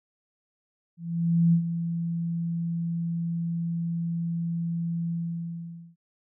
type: tone with ADSR envelope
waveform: sine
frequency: 168.4 Hz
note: E3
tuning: 37 cents sharp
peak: -16 dBFS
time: 0.97-5.96 s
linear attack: 560 ms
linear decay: 87 ms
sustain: -10 dB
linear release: 850 ms
effects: none